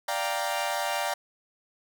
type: chord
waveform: sawtooth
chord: G minor seventh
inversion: second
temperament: equal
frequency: 587.3 / 698.5 / 784 / 932.3 Hz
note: D5 / F5 / G5 / Bb5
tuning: 0 / 0 / 0 / 0 cents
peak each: -29 dBFS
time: 0.08-1.14 s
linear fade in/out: 5 ms
effects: none